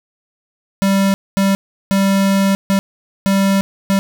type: tone bursts at uneven times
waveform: square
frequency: 195.6 Hz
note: G3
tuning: 4 cents flat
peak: -12 dBFS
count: 6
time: 0.82-1.14 / 1.37-1.55 / 1.91-2.55 / 2.7-2.79 / 3.26-3.61 / 3.9-3.99 s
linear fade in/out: 0 ms
effects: none